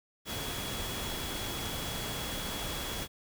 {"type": "tone in noise", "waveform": "sine", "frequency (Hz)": 3352, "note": "G#7", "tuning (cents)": 15, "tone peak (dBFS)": -42, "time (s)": [0.25, 3.08], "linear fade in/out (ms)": 50, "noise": "pink", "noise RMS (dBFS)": -37, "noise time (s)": [0.25, 3.08], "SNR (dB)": -8, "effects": []}